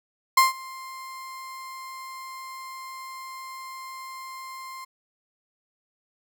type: tone with ADSR envelope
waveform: 35% pulse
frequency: 1051 Hz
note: C6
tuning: 7 cents sharp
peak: -11 dBFS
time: 0.37-4.85 s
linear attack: 6 ms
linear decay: 150 ms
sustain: -24 dB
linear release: 11 ms
effects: none